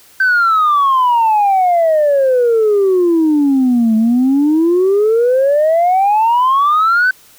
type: exponential two-way sweep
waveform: sine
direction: down then up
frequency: 1557 to 217.2 to 1540 Hz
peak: -7 dBFS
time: 0.2-7.11 s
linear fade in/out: 5 ms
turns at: 3.96 s
effects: tanh soft clip ceiling -6 dBFS + white hiss -45 dBFS RMS until 7.38 s